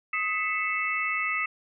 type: tone cluster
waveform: sine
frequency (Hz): 1261 / 1997 / 2195 / 2639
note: D#6 / B6 / C#7 / E7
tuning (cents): +23 / +19 / -18 / +1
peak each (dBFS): -31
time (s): 0.13-1.46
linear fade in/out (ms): 5
effects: none